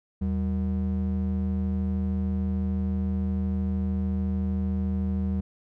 triangle ring-modulated tone, 136.9 Hz, C#3, 21 cents flat, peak -19 dBFS, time 0.21-5.41 s, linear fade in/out 10 ms, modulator 56.7 Hz, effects none

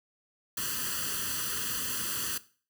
white noise with comb filter, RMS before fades -33 dBFS, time 0.57-2.38 s, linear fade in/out 5 ms, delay 0.66 ms, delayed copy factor +0.95, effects noise-tail reverb RT60 0.4 s tail -17 dB re dry + high-pass 60 Hz 12 dB/octave

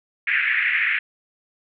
pink band-pass noise, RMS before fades -21 dBFS, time 0.27-0.99 s, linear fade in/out 5 ms, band 1700 to 2400 Hz, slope 48 dB/octave, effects none

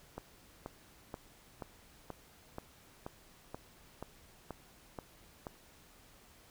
click train, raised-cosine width 1 ms, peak -27 dBFS, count 12, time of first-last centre 0.18-5.468 s, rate 2.08 Hz, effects pink hiss -61 dBFS RMS until 6.5 s

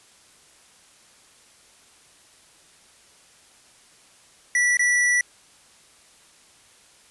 square tone with dropouts, 1956 Hz, B6, 17 cents flat, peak -18 dBFS, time 4.55-5.21 s, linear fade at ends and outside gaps 2 ms, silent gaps 4.771-4.793 s, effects white hiss -54 dBFS RMS until 7.1 s + resampled to 24000 Hz

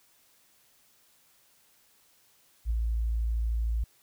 sine tone with ADSR envelope, 56.5 Hz, A1, 47 cents sharp, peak -22 dBFS, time 2.65-3.84 s, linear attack 57 ms, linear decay 4 ms, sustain -3 dB, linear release 4 ms, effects tanh soft clip ceiling -19 dBFS + white hiss -64 dBFS RMS until 4.02 s

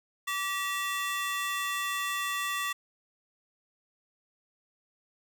30% pulse ring-modulated tone, 1542 Hz, G6, 29 cents flat, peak -24 dBFS, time 0.27-2.73 s, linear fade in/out 10 ms, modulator 387 Hz, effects none

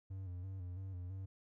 triangle tone with vibrato, 92.5 Hz, F#2, in tune, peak -40 dBFS, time 0.1-1.26 s, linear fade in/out 10 ms, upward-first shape square, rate 3 Hz, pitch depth 59 cents each way, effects none

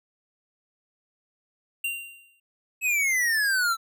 square tone with exponential decay, 2771 Hz, F7, 14 cents flat, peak -25 dBFS, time 1.84-2.4 s, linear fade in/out 5 ms, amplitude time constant 120 ms
square exponential sweep, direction down, 2600 to 1318.5 Hz, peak -22 dBFS, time 2.81-3.77 s, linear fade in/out 50 ms
effects none

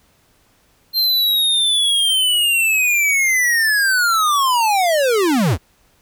square linear sweep, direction down, 4186 to 63.1 Hz, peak -14 dBFS, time 0.93-5.58 s, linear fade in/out 50 ms, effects pink hiss -57 dBFS RMS until 6.01 s

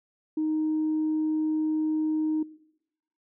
sine tone, 311.1 Hz, D#4, in tune, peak -23 dBFS, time 0.37-2.43 s, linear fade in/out 5 ms, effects noise-tail reverb RT60 0.8 s tail -20 dB re dry + tanh soft clip ceiling -20 dBFS

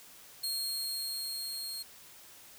sawtooth tone with level ramp, 4248 Hz, C8, 25 cents sharp, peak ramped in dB -29 to -35 dBFS, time 0.43-1.83 s, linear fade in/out 10 ms, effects white hiss -54 dBFS RMS until 2.58 s

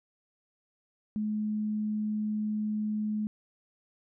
sine tone, 212.8 Hz, G#3, 42 cents sharp, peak -28 dBFS, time 1.16-3.27 s, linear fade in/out 0 ms, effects none

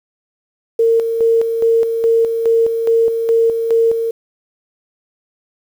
sine tone with tremolo, 457.1 Hz, A#4, 34 cents flat, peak -9 dBFS, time 0.79-4.11 s, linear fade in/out 5 ms, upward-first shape square, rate 2.4 Hz, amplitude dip 50%, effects 7-bit

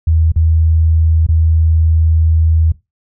sine tone with dropouts, 80.5 Hz, E2, 41 cents flat, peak -8 dBFS, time 0.07-2.72 s, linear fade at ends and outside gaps 5 ms, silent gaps 0.319-0.36 / 1.266-1.287 s, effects noise-tail reverb RT60 0.2 s tail -18 dB re dry

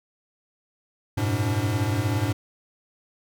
square tone cluster, 93.9 / 106.1 / 123 / 288 Hz, F#2 / G#2 / B2 / D4, +26 / +38 / -7 / -34 cents, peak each -32 / -25 / -30 / -32 dBFS, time 1.17-2.33 s, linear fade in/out 10 ms, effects none

